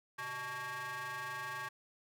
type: ring-modulated tone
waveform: 30% pulse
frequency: 246.9 Hz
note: B3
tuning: in tune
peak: -34 dBFS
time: 0.18-1.69 s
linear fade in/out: 10 ms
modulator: 1370 Hz
effects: none